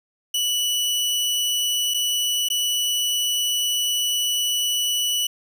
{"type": "tone with dropouts", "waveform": "sawtooth", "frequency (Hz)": 2956, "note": "F#7", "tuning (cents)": -2, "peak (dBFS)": -17, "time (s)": [0.34, 5.27], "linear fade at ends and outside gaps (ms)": 5, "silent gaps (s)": [[1.939, 1.943], [2.487, 2.501]], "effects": []}